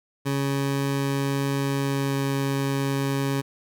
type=tone with pitch glide; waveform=20% pulse; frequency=138.59 to 137.71 Hz; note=C#3 to C#3; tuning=0 to -11 cents; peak=-18 dBFS; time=0.25-3.42 s; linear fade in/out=20 ms; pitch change=-11 cents; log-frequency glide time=1.84-2.16 s; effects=none